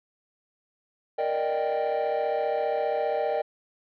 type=chord; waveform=triangle; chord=Eb major seventh; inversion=second; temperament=equal; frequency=466.2 / 587.3 / 622.3 / 784 Hz; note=Bb4 / D5 / Eb5 / G5; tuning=0 / 0 / 0 / 0 cents; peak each=-27 dBFS; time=1.18-3.42 s; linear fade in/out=10 ms; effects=tanh soft clip ceiling -17 dBFS + resampled to 11025 Hz